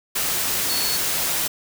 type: tone in noise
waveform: sine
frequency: 4404 Hz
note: C#8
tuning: 12 cents flat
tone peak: -25 dBFS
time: 0.69-0.97 s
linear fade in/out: 10 ms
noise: white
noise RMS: -23 dBFS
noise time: 0.15-1.48 s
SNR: -5 dB
effects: none